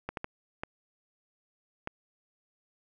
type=clicks; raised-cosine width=0.5 ms; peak=-19 dBFS; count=5; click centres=0.09 / 0.172 / 0.244 / 0.635 / 1.874 s; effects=none